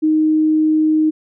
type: tone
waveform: sine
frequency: 311.1 Hz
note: D#4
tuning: in tune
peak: -11 dBFS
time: 0.02-1.11 s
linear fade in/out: 20 ms
effects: none